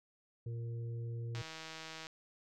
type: harmonic tone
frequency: 116.54 Hz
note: A#2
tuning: in tune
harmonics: 1 / 3 / 4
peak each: -38 / -55 / -53 dBFS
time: 0.46-1.42 s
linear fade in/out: 5 ms
type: click train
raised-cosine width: 0.2 ms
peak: -29 dBFS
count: 116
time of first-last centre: 1.35-2.069 s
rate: 160 Hz
effects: none